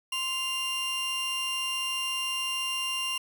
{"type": "tone pair together", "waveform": "40% pulse", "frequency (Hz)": [1046.6, 2794], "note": ["C6", "F7"], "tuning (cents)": [0, 0], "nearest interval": "octave + perfect fourth", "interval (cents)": 1700, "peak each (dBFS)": [-36, -28], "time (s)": [0.12, 3.18], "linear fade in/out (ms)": 5, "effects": []}